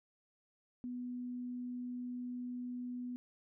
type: tone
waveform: sine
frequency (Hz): 246.9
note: B3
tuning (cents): 0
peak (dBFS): -39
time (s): 0.84-3.16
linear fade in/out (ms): 0
effects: none